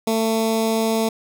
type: tone with notch filter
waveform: 15% pulse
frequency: 223.2 Hz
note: A3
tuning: 25 cents sharp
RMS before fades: -20 dBFS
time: 0.07-1.09 s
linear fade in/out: 5 ms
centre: 1700 Hz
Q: 0.92
effects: none